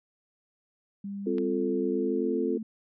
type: tone with pitch glide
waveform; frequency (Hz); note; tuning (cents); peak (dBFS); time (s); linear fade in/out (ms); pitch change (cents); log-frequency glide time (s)
sine; 199.7 to 220.3; G3 to A3; +32 to +2; -33; 1.04-2.63; 5; +170; 1.87-2.34
type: chord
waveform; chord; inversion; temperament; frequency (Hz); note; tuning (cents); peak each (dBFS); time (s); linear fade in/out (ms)
sine; F major; second; equal; 261.6 / 349.2 / 440; C4 / F4 / A4; 0 / 0 / 0; -30; 1.26-2.58; 10
type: click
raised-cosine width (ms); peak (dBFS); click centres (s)
0.3; -28; 1.383
effects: none